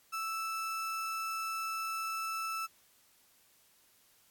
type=tone; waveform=35% pulse; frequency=1318.5 Hz; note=E6; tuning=in tune; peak=-33 dBFS; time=0.12-2.67 s; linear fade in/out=20 ms; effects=white hiss -66 dBFS RMS until 4.3 s + AAC 64 kbps